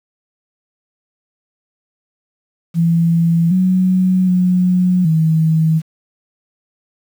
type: tone with pitch steps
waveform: sine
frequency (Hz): 167.4 / 185.1 / 181.5 / 159.8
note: E3 / F#3 / F#3 / D#3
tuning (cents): +27 / +1 / -33 / +47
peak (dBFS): -10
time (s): 2.74-5.82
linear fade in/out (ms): 50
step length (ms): 770
effects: 7-bit